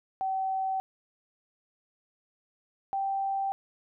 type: tone pair in turn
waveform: sine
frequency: 765 / 782 Hz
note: G5 / G5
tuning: -42 / -4 cents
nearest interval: unison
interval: 38 cents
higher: second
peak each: -27 dBFS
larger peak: neither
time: 0.21-0.8 / 2.93-3.52 s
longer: neither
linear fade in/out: 0 ms
effects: none